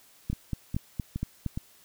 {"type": "two click trains", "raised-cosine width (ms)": 5, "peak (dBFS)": [-19, -17], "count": [4, 6], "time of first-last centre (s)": [[0.33, 1.575], [0.3, 1.463]], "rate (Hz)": [2.41, 4.3], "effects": ["white hiss -58 dBFS RMS until 1.84 s"]}